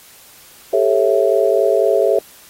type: chord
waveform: sine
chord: A dominant seventh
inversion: third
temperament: just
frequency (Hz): 396 / 440 / 550 / 660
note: G4 / A4 / C#5 / E5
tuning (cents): +18 / 0 / -14 / +2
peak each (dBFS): -17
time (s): 0.73-2.19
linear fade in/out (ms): 5
effects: white hiss -44 dBFS RMS until 2.49 s + AAC 48 kbps